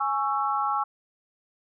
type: chord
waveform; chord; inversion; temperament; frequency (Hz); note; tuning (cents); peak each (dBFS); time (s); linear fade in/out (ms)
sine; C# minor; second; just; 831.5 / 1108.7 / 1330.5; G#5 / C#6 / E6; +2 / 0 / +16; -27 / -28 / -28; 0-0.84; 10
effects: none